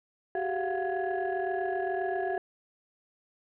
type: tone cluster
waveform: sine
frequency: 377.8 / 405.4 / 691 / 733 / 1676 Hz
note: F#4 / G#4 / F5 / F#5 / G#6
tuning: +36 / -42 / -19 / -16 / +15 cents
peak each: -31 / -38 / -32 / -35 / -38 dBFS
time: 0.35-2.38 s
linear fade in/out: 2 ms
effects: tanh soft clip ceiling -21 dBFS